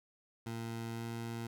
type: tone with pitch glide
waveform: 20% pulse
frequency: 114.9 to 115.9 Hz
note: A#2 to A#2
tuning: -25 to -10 cents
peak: -34 dBFS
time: 0.46-1.47 s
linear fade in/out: 5 ms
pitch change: +15 cents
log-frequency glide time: 0.92-1.04 s
effects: none